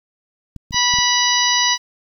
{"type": "clicks", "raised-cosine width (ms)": 5, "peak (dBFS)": -20, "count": 5, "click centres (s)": [0.563, 0.709, 0.744, 0.939, 0.987]}
{"type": "harmonic tone", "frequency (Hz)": 980, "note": "B5", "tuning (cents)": -14, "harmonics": [1, 2, 3, 4, 5, 6], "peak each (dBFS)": [-21, -21, -21, -21, -21, -21], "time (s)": [0.72, 1.78], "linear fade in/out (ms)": 50}
{"effects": ["8-bit"]}